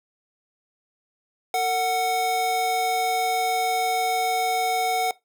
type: tone pair together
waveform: square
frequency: 453.3 / 740 Hz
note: A#4 / F#5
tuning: -48 / 0 cents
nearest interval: minor sixth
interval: 848 cents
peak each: -30 / -22 dBFS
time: 1.54-5.11 s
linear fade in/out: 2 ms
effects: noise-tail reverb RT60 0.2 s tail -20 dB re dry